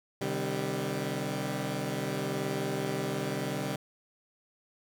15% pulse chord, C minor, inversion none, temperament equal with one note detuned, 130.81 / 151.66 / 196 Hz, C3 / Eb3 / G3, 0 / -44 / 0 cents, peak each -29 dBFS, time 0.21-3.76 s, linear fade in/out 5 ms, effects none

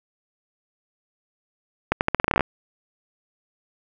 accelerating click train, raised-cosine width 0.5 ms, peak -3 dBFS, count 13, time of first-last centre 1.92-2.408 s, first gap 89 ms, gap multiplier 0.84, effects none

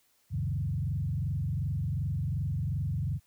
sine tone with frequency modulation, 116.54 Hz, A#2, in tune, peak -28 dBFS, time 0.3-3.2 s, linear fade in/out 50 ms, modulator 22.7 Hz, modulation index 1.8, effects white hiss -69 dBFS RMS until 3.26 s

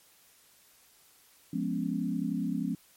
sine chord, C# dominant seventh, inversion first, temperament equal, 174.61 / 207.7 / 246.9 / 277.2 Hz, E#3 / G#3 / B3 / C#4, 0 / 0 / 0 / 0 cents, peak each -34 dBFS, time 1.53-2.75 s, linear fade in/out 5 ms, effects white hiss -61 dBFS RMS until 2.96 s + MP3 64 kbps

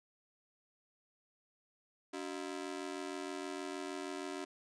sawtooth ring-modulated tone, 331 Hz, E4, 7 cents sharp, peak -33 dBFS, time 2.13-4.45 s, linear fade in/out 10 ms, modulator 43.2 Hz, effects resampled to 22050 Hz

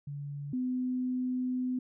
sine tone pair in turn, 143.2 / 253.1 Hz, D3 / B3, -43 / +43 cents, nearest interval minor seventh, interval 986 cents, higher second, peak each -36 / -29 dBFS, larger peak second, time 0.07-0.53 / 0.53-1.79 s, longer second, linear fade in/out 5 ms, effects none

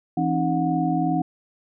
sine tone cluster, 166.4 / 268.1 / 310.3 / 728 Hz, E3 / C4 / D#4 / F#5, +17 / +42 / -5 / -28 cents, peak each -25 dBFS, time 0.17-1.22 s, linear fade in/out 5 ms, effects none

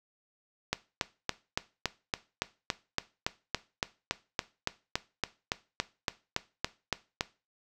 click train, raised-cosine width 0.2 ms, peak -10 dBFS, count 24, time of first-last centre 0.73-7.209 s, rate 3.55 Hz, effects noise-tail reverb RT60 0.3 s tail -17 dB re dry

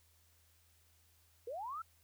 sine linear sweep, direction up, 440 to 1365 Hz, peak -40 dBFS, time 1.47-1.82 s, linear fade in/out 5 ms, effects added 82 Hz sine -70 dBFS peak until 2.03 s + white hiss -71 dBFS RMS until 2.03 s

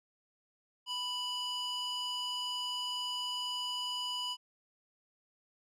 square tone with band-pass filter, 987.8 Hz, B5, in tune, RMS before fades -37 dBFS, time 0.86-4.37 s, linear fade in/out 50 ms, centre 3700 Hz, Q 2.2, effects none

